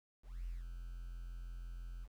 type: tone with ADSR envelope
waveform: triangle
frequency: 43 Hz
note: F1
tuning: 26 cents flat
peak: -35 dBFS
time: 0.22-2.08 s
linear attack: 240 ms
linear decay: 170 ms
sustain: -6 dB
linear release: 46 ms
effects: tanh soft clip ceiling -37 dBFS + 11-bit